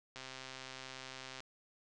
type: click train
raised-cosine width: 0.2 ms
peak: -29 dBFS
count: 164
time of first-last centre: 0.16-1.404 s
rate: 131 Hz
effects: resampled to 24000 Hz